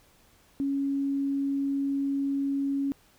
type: tone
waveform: sine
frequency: 277.2 Hz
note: C#4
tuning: in tune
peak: -25 dBFS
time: 0.6-2.92 s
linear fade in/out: 0 ms
effects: pink hiss -61 dBFS RMS until 3.18 s